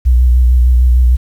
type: tone with vibrato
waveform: sine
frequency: 61.74 Hz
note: B1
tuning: in tune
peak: -5 dBFS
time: 0.05-1.17 s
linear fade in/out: 20 ms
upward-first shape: square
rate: 6.6 Hz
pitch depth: 31 cents each way
effects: 7-bit